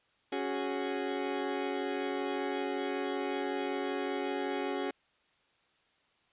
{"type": "chord", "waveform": "30% pulse", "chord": "C# suspended fourth", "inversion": "none", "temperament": "equal", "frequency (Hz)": [277.2, 370, 415.3], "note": ["C#4", "F#4", "G#4"], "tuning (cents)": [0, 0, 0], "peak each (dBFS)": -34, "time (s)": [0.32, 4.91], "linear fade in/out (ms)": 5, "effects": ["white hiss -70 dBFS RMS until 6.32 s", "resampled to 8000 Hz"]}